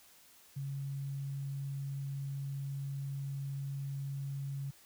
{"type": "tone", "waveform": "sine", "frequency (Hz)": 138.3, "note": "C#3", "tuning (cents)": -4, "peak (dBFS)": -36, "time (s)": [0.56, 4.71], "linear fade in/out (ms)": 10, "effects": ["white hiss -61 dBFS RMS until 4.85 s"]}